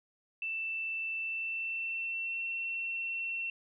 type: tone with pitch glide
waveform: sine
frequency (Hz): 2662 to 2709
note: E7 to E7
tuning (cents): +16 to +47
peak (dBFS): -33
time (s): 0.42-3.5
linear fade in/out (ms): 2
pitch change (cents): +31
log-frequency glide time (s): 1.19-2.43
effects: none